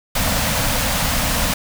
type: band-stop noise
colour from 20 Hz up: pink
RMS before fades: -19 dBFS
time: 0.15-1.54 s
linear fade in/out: 5 ms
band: 290 to 480 Hz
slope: 96 dB/octave
effects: none